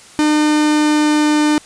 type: tone with pitch glide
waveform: 45% pulse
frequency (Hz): 302.7 to 300.8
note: D#4 to D4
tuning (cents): -48 to +42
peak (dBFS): -11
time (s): 0.19-1.58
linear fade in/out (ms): 0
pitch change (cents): -10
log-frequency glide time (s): 0.34-1.35
effects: white hiss -41 dBFS RMS until 1.65 s + resampled to 22050 Hz